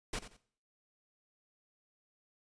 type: noise with echo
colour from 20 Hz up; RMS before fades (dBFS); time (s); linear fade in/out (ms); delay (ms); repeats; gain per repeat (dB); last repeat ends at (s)
pink; -37; 0.13-0.19; 5; 89; 2; -12; 0.368
effects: noise-tail reverb RT60 0.5 s tail -17 dB re dry + resampled to 22050 Hz